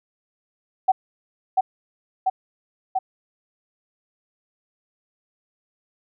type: tone with echo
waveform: sine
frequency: 758 Hz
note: F#5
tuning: 42 cents sharp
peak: -12 dBFS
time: 0.88-0.92 s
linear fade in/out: 10 ms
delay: 690 ms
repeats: 3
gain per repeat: -2 dB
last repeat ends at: 2.99 s
effects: none